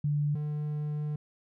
sine / triangle tone pair in turn, 146.83 / 149.57 Hz, D3 / D3, 0 / +32 cents, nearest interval unison, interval 32 cents, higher second, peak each -25 / -28 dBFS, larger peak first, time 0.04-0.35 / 0.35-1.16 s, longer second, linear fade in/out 5 ms, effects none

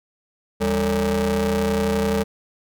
35% pulse ring-modulated tone, 123.2 Hz, B2, 4 cents flat, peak -14 dBFS, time 0.6-2.24 s, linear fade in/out 20 ms, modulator 324 Hz, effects none

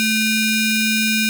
sawtooth ring-modulated tone, 1318.5 Hz, E6, in tune, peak -9 dBFS, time 0-1.29 s, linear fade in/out 0 ms, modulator 1100 Hz, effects none

